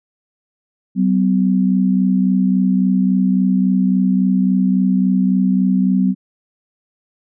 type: tone pair together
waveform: sine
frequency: 189.99 / 253.6 Hz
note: F#3 / B3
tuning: +46 / +46 cents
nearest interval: perfect fourth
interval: 500 cents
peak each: -13 / -17 dBFS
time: 0.95-6.15 s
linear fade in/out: 50 ms
effects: none